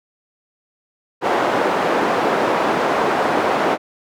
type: band-pass noise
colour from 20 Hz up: white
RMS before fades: -18 dBFS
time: 1.21-3.78 s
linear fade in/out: 50 ms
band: 290 to 880 Hz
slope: 12 dB/octave
effects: none